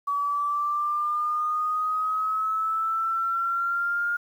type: exponential sweep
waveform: sine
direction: up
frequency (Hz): 1137 to 1417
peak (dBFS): -23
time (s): 0.07-4.17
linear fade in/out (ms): 10
effects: 9-bit